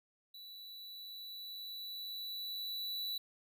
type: tone with level ramp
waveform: square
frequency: 3951 Hz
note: B7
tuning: in tune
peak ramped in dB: -50 to -37 dBFS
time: 0.34-3.18 s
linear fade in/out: 5 ms
effects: none